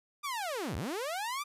sawtooth linear two-way sweep, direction down then up, 1211 to 60.6 to 1211 Hz, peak -30 dBFS, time 0.23-1.44 s, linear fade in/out 20 ms, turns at 0.76 s, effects resampled to 32000 Hz

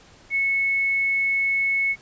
sine tone, 2200 Hz, C#7, 14 cents flat, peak -19 dBFS, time 0.3-1.96 s, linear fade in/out 50 ms, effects pink hiss -51 dBFS RMS until 2.01 s + resampled to 16000 Hz

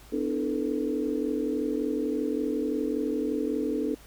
sine tone cluster, 254.2 / 297.7 / 329.6 / 436.7 / 482 Hz, C4 / D4 / E4 / A4 / B4, -50 / +24 / 0 / -13 / -42 cents, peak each -32 / -29 / -38 / -31 / -37 dBFS, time 0.12-3.95 s, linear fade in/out 10 ms, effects added 54 Hz sine -53 dBFS peak until 4.06 s + pink hiss -53 dBFS RMS until 4.06 s

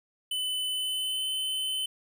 square tone with pitch glide, 3014 to 3047 Hz, F#7 to G7, +31 to -50 cents, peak -29 dBFS, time 0.31-1.86 s, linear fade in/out 5 ms, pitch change +19 cents, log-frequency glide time 0.7-1.26 s, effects 10-bit

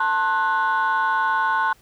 sine chord, F# diminished, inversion first, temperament just, 888 / 1065.6 / 1480 Hz, A5 / C6 / F#6, +16 / +31 / 0 cents, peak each -21 dBFS, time 0-1.73 s, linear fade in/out 5 ms, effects tanh soft clip ceiling -13 dBFS + pink hiss -56 dBFS RMS until 1.81 s

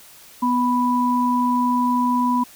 sine tone pair together, 246.9 / 987.6 Hz, B3 / B5, 0 / 0 cents, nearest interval 2 octaves, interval 2400 cents, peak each -19 dBFS, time 0.42-2.44 s, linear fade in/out 10 ms, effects white hiss -46 dBFS RMS until 2.55 s

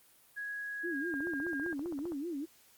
sine tone with pitch glide, 1662 to 1618.4 Hz, G#6 to G#6, +1 to -45 cents, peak -36 dBFS, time 0.36-1.74 s, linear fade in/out 20 ms, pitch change -46 cents, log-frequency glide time 0.89-1.06 s
sine tone with vibrato, 310.6 Hz, D#4, 3 cents flat, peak -35 dBFS, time 0.83-2.46 s, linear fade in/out 20 ms, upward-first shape sine, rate 5 Hz, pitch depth 230 cents each way
click train, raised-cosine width 1 ms, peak -33 dBFS, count 16, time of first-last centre 1.14-2.12 s, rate 15.3 Hz
effects white hiss -63 dBFS RMS until 2.77 s + Opus 32 kbps

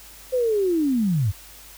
sine linear sweep, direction down, 521 to 87.31 Hz, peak -18 dBFS, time 0.32-1.32 s, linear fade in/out 20 ms, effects added 50 Hz sine -50 dBFS peak until 1.77 s + white hiss -45 dBFS RMS until 1.77 s

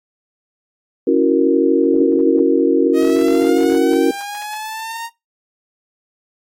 sine chord, F# dominant seventh, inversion second, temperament equal, 277.2 / 329.6 / 370 / 466.2 Hz, C#4 / E4 / F#4 / A#4, 0 / 0 / 0 / 0 cents, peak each -16 dBFS, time 1.07-4.11 s, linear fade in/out 5 ms
sawtooth linear sweep, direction up, 622.3 to 932.3 Hz, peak -21 dBFS, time 2.93-5.1 s, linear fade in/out 50 ms
effects noise-tail reverb RT60 0.2 s tail -20 dB re dry + AAC 48 kbps

